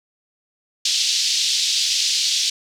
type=band-pass noise; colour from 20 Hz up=white; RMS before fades=-20 dBFS; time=0.85-2.5 s; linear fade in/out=5 ms; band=3300 to 5600 Hz; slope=24 dB/octave; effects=none